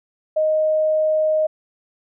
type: tone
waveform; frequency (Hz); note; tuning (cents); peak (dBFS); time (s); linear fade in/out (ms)
sine; 622.3; D#5; 0; -15; 0.36-1.47; 10
effects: none